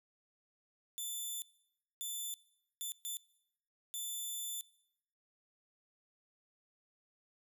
10% pulse tone bursts at uneven times, 3520 Hz, A7, in tune, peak -31 dBFS, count 5, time 0.98-1.42 / 2.01-2.34 / 2.81-2.92 / 3.05-3.17 / 3.94-4.61 s, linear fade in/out 0 ms, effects noise-tail reverb RT60 0.8 s tail -22 dB re dry

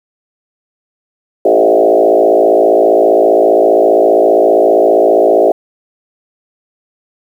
sine tone with frequency modulation, 522 Hz, C5, 4 cents flat, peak -5 dBFS, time 1.45-5.52 s, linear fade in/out 5 ms, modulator 55.1 Hz, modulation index 3.2, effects 7-bit

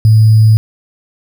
sine tone with sample-and-hold, 109.4 Hz, A2, 9 cents flat, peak -3 dBFS, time 0.05-0.57 s, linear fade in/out 0 ms, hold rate 4900 Hz, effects none

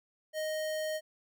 square tone, 622.3 Hz, D#5, in tune, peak -33 dBFS, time 0.33-1.01 s, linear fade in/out 50 ms, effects none

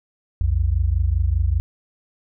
sine tone pair together, 60.46 / 85.5 Hz, B1 / F2, -36 / -36 cents, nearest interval tritone, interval 600 cents, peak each -19 dBFS, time 0.41-1.6 s, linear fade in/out 0 ms, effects none

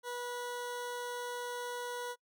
20% pulse tone, 487.6 Hz, B4, 22 cents flat, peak -33 dBFS, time 0.03-2.16 s, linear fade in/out 50 ms, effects noise-tail reverb RT60 0.1 s tail -26 dB re dry

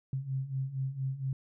sine beating tone pair, 130.9 / 135.2 Hz, C3 / C#3, +1 / -43 cents, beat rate 4.3 Hz, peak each -37 / -33 dBFS, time 0.13-1.33 s, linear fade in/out 2 ms, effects none

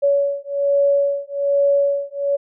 sine beating tone pair, 563 / 564.2 Hz, C#5 / C#5, +27 / +30 cents, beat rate 1.2 Hz, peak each -18 dBFS, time 0.02-2.37 s, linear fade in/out 20 ms, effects none

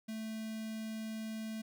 square tone with notch filter, 220 Hz, A3, in tune, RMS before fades -41 dBFS, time 0.08-1.62 s, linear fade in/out 10 ms, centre 950 Hz, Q 0.85, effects none

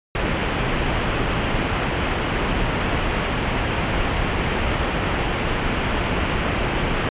pink low-pass noise, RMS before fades -22 dBFS, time 0.15-7.09 s, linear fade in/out 2 ms, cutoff 3200 Hz, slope 48 dB/octave, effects resampled to 8000 Hz

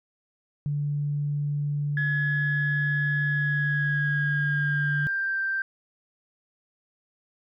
sine tone, 145.6 Hz, D3, 15 cents flat, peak -24 dBFS, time 0.66-5.07 s, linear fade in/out 0 ms
sine tone with pitch glide, 1692 to 1569.6 Hz, G#6 to G6, +32 to +2 cents, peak -24 dBFS, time 1.97-5.62 s, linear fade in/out 2 ms, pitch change -130 cents, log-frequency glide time 3.27-5.41 s
effects tanh soft clip ceiling -16 dBFS

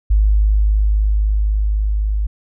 sine tone with level ramp, 51.91 Hz, G#1, in tune, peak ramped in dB -9 to -15 dBFS, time 0.1-2.27 s, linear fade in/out 10 ms, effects none

